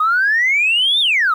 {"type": "exponential two-way sweep", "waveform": "sine", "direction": "up then down", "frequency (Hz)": [1225, 3700, 1225], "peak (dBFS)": -11, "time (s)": [0, 1.34], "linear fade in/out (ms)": 5, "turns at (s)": 1, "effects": ["tanh soft clip ceiling -8 dBFS", "8-bit"]}